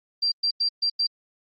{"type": "tone bursts at uneven times", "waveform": "sine", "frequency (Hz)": 4721, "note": "D8", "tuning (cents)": 8, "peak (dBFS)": -20, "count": 5, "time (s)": [[0.22, 0.32], [0.43, 0.51], [0.6, 0.69], [0.82, 0.9], [0.99, 1.07]], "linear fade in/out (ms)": 10, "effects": ["Opus 24 kbps"]}